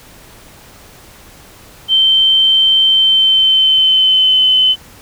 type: tone with pitch glide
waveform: sine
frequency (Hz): 3111 to 3043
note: G7 to F#7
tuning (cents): -14 to +48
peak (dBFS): -7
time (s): 1.88-4.76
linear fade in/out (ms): 50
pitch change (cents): -38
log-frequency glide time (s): 2.84-4.46
effects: pink hiss -40 dBFS RMS until 5.01 s